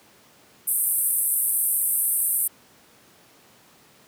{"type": "band-pass noise", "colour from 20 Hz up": "white", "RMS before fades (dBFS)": -23, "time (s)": [0.67, 2.48], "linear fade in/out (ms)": 10, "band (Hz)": [8500, 14000], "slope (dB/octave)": 96, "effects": ["pink hiss -54 dBFS RMS until 4.07 s", "high-pass 150 Hz 12 dB/octave"]}